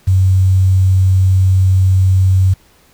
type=tone with quantisation; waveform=sine; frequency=94.1 Hz; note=F#2; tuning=30 cents sharp; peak=-7 dBFS; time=0.07-2.54 s; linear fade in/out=10 ms; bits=6; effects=pink hiss -50 dBFS RMS until 2.93 s